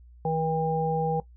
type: harmonic tone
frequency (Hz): 160.2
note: E3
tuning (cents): -49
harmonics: 1 / 3 / 5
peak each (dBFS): -28 / -28 / -28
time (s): 0.25-1.2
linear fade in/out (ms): 2
effects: noise-tail reverb RT60 0.1 s tail -18 dB re dry + added 60 Hz sine -48 dBFS peak until 1.36 s